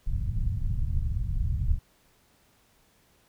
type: low-pass noise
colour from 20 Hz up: pink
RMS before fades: -27 dBFS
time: 0.06-1.79 s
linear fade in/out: 20 ms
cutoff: 120 Hz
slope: 24 dB/octave
effects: pink hiss -64 dBFS RMS until 3.28 s